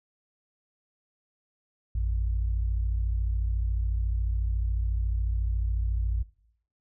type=tone pair together; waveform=sine; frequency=55.96 / 90 Hz; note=A1 / F#2; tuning=+30 / -47 cents; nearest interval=minor sixth; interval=823 cents; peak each=-25 / -33 dBFS; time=1.95-6.23 s; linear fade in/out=5 ms; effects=noise-tail reverb RT60 0.7 s tail -20 dB re dry